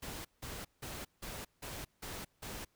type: noise bursts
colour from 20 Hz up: pink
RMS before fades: -44 dBFS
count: 7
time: 0.02-2.65 s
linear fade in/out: 10 ms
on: 230 ms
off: 170 ms
effects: pink hiss -75 dBFS RMS until 2.75 s